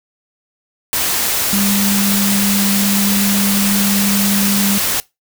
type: tone in noise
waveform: sine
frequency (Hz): 200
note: G3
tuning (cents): +35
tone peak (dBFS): -15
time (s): 1.53-4.78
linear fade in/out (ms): 0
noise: white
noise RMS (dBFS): -17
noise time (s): 0.93-5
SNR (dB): -1
effects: noise-tail reverb RT60 0.2 s tail -21 dB re dry

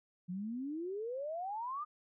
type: exponential sweep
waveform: sine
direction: up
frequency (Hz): 172.5 to 1244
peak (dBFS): -37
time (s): 0.28-1.85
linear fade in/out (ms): 20
effects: none

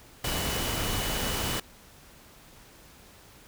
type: tone in noise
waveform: sine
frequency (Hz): 2960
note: F#7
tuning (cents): 0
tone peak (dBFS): -38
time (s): 0.24-1.6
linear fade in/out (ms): 5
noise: pink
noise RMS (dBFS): -30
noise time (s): 0.24-1.6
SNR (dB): -11
effects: pink hiss -53 dBFS RMS until 3.47 s

